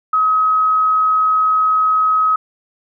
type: tone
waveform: sine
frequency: 1272 Hz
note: D#6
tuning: 38 cents sharp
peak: -11 dBFS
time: 0.13-2.36 s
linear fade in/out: 5 ms
effects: none